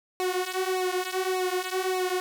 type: tone with flanger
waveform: sawtooth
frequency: 370 Hz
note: F#4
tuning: in tune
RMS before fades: -28 dBFS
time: 0.2-2.2 s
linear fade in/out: 0 ms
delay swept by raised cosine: 0.6 to 5.6 ms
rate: 1.7 Hz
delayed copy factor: -0.85
effects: none